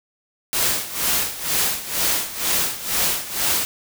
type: noise with tremolo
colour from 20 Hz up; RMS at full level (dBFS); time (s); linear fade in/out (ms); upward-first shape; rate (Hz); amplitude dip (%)
white; -19; 0.53-3.65; 0; sine; 2.1; 80
effects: none